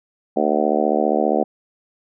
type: harmonic tone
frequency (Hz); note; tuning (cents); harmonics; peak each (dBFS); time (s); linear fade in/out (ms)
75; D2; +37; 3 / 4 / 5 / 6 / 7 / 8 / 9 / 10; -24 / -24 / -24 / -24 / -24 / -24 / -24 / -24; 0.36-1.44; 10
effects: none